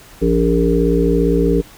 harmonic tone, 57.5 Hz, A#1, 23 cents flat, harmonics 1 / 3 / 5 / 7 / 8, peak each -18 / -18 / -18 / -18 / -18 dBFS, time 0.21-1.62 s, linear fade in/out 20 ms, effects pink hiss -42 dBFS RMS until 1.77 s

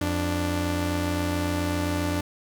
sawtooth tone pair together, 87.4 / 294 Hz, F2 / D4, +2 / +2 cents, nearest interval octave + major sixth, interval 2100 cents, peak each -23 dBFS, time 0.01-2.21 s, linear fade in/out 5 ms, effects none

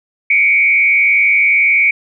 sine tone with frequency modulation, 2275 Hz, C#7, 44 cents sharp, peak -8 dBFS, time 0.3-1.91 s, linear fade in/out 5 ms, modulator 101 Hz, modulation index 0.99, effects none

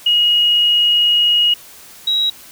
sine tone pair in turn, 2886 / 3852 Hz, F#7 / B7, -44 / -44 cents, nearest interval perfect fourth, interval 500 cents, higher second, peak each -10 / -13 dBFS, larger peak first, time 0.06-1.54 / 2.07-2.3 s, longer first, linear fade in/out 5 ms, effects white hiss -40 dBFS RMS until 2.51 s

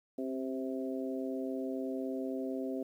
harmonic tone with a mistuned harmonic, 130.81 Hz, C3, in tune, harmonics 2 / 3 / 4 / 5, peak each -36 / -40 / -42 / -44 dBFS, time 0.18-2.83 s, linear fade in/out 5 ms, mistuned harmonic 2, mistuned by +25 cents, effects 11-bit

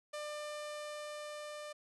sawtooth tone with level ramp, 597 Hz, D5, 28 cents sharp, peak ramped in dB -36 to -40 dBFS, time 0.13-1.73 s, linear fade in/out 10 ms, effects resampled to 24000 Hz

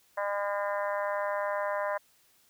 harmonic tone, 202.3 Hz, G#3, 45 cents flat, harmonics 3 / 4 / 5 / 6 / 7 / 8 / 9 / 10, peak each -31 / -40 / -34 / -43 / -43 / -41 / -41 / -49 dBFS, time 0.17-1.98 s, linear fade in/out 10 ms, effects white hiss -65 dBFS RMS until 2.49 s

